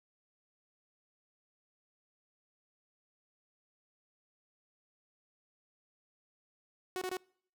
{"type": "tone bursts", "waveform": "sawtooth", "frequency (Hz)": 369.2, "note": "F#4", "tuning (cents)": -4, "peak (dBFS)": -31, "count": 3, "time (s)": [6.96, 7.169], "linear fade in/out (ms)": 0, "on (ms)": 55, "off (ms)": 22, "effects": ["noise-tail reverb RT60 0.6 s tail -26 dB re dry"]}